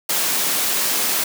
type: high-pass noise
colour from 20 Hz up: white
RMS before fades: -20 dBFS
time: 0.09-1.24 s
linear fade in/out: 5 ms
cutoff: 170 Hz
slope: 24 dB/octave
effects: none